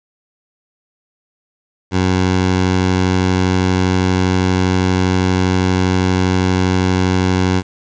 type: tone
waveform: 15% pulse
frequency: 92.5 Hz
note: F#2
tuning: in tune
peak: -6 dBFS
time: 1.91-7.63 s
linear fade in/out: 50 ms
effects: resampled to 16000 Hz + 7-bit